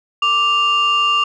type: tone pair together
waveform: sine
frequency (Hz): 1174.7 / 2794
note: D6 / F7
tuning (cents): 0 / 0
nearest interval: octave + minor third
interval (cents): 1500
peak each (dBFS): -14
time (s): 0.22-1.24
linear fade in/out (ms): 5
effects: tanh soft clip ceiling -8 dBFS